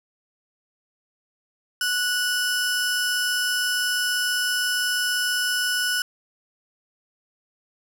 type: tone pair together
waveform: 30% pulse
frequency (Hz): 1475 / 5256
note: F#6 / E8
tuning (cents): -6 / -6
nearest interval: octave + minor seventh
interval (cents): 2200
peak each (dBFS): -20 / -23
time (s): 1.81-6.02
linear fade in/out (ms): 2
effects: none